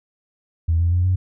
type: tone with pitch steps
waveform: sine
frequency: 82.41 / 85.56 / 88.84 / 92.24 Hz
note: E2 / F2 / F2 / F#2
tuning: 0 / -35 / +30 / -5 cents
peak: -14 dBFS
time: 0.68-1.16 s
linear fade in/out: 10 ms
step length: 120 ms
effects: tanh soft clip ceiling -10 dBFS